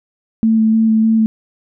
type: tone with vibrato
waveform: sine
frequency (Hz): 221.6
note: A3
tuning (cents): +13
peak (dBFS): -9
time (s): 0.43-1.26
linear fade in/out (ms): 0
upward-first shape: square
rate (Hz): 3.3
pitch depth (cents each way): 11
effects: none